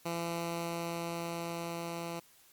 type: tone with level ramp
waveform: 10% pulse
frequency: 169.1 Hz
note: E3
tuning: 44 cents sharp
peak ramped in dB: -25 to -29 dBFS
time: 0.05-2.2 s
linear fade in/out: 10 ms
effects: white hiss -62 dBFS RMS until 2.52 s + MP3 96 kbps